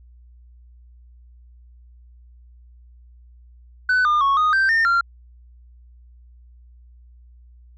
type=tone with pitch steps; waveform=sine; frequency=1502 / 1207 / 1105 / 1241 / 1563 / 1816 / 1382 Hz; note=F#6 / D6 / C#6 / D#6 / G6 / A#6 / F6; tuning=+26 / +47 / -6 / -5 / -6 / -46 / -19 cents; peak=-12 dBFS; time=3.89-5.01 s; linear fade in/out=5 ms; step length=160 ms; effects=tanh soft clip ceiling -14 dBFS + added 60 Hz sine -45 dBFS peak until 7.77 s